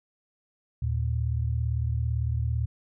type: tone pair together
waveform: sine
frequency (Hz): 77.78 / 115.63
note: D#2 / A#2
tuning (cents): 0 / -14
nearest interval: perfect fifth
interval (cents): 686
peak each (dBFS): -27 / -27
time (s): 0.82-2.66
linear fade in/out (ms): 5
effects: none